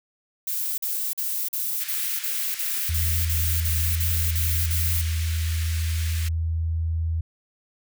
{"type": "noise bursts", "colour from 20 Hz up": "violet", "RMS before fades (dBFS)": -27, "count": 13, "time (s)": [0.47, 5.016], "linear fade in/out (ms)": 5, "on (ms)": 310, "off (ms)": 43}
{"type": "high-pass noise", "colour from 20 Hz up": "pink", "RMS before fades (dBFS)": -36, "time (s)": [1.8, 6.29], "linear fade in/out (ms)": 10, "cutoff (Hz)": 1700, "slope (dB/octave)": 24}
{"type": "tone", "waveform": "sine", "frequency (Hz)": 81.6, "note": "E2", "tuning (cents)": -17, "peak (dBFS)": -22, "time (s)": [2.89, 7.21], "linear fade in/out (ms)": 5}
{"effects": []}